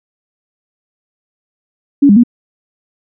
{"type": "tone with pitch steps", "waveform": "sine", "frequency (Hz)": [282.5, 202.5, 239.4], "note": ["C#4", "G#3", "A#3"], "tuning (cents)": [33, -43, 46], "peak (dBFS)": -3, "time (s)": [2.02, 2.236], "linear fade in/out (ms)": 10, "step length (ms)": 72, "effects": []}